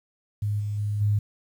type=tone with level steps; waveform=sine; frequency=103.83 Hz; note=G#2; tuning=in tune; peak=-23 / -26 / -24 / -19 dBFS; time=0.42-1.19 s; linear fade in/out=5 ms; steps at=0.59 / 0.77 / 1 s; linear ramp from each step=20 ms; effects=9-bit